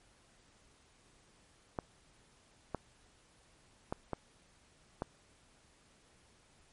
clicks, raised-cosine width 1 ms, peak -21 dBFS, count 5, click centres 1.788 / 2.747 / 3.925 / 4.133 / 5.021 s, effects pink hiss -66 dBFS RMS until 6.72 s + MP3 48 kbps

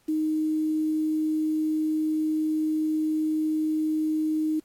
sine tone with quantisation, 311.1 Hz, D#4, in tune, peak -22 dBFS, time 0.08-4.6 s, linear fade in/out 10 ms, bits 8, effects pink hiss -64 dBFS RMS until 4.64 s + MP3 64 kbps

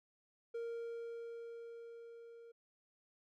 triangle tone with level ramp, 465.1 Hz, A#4, 4 cents flat, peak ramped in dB -37 to -52 dBFS, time 0.54-2.52 s, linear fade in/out 10 ms, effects none

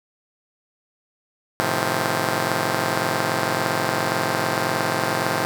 5% pulse chord, F dominant seventh, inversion first, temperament just, 109.13 / 130.96 / 157.15 / 174.61 Hz, A2 / C3 / Eb3 / F3, -14 / +2 / +18 / 0 cents, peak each -16 dBFS, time 1.6-5.45 s, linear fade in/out 0 ms, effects none

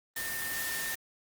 sine tone in noise, 1813 Hz, A#6, 49 cents flat, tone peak -36 dBFS, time 0.16-0.95 s, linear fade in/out 5 ms, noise white, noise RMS -36 dBFS, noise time 0.16-0.95 s, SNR -3 dB, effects Opus 24 kbps

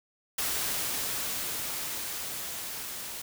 white noise with level ramp, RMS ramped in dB -30 to -39 dBFS, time 0.38-3.22 s, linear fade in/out 5 ms, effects none

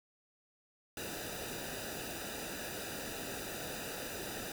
pink noise with comb filter, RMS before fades -42 dBFS, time 0.97-4.52 s, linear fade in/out 2 ms, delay 0.92 ms, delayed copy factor -0.75, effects none

